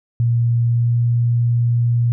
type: tone with pitch glide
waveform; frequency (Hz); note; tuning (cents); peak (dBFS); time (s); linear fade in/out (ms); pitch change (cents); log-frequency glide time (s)
sine; 118 to 118.89; A#2 to A#2; +22 to +35; -13; 0.2-2.12; 0; +13; 0.66-0.96
effects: none